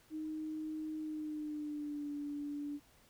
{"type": "tone with pitch glide", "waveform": "sine", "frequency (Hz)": [311.1, 290.3], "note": ["D#4", "D4"], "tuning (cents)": [0, -20], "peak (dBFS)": -38, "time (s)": [0.1, 2.8], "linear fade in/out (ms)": 50, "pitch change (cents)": -120, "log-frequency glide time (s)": [0.97, 2.12], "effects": ["pink hiss -66 dBFS RMS until 3.09 s"]}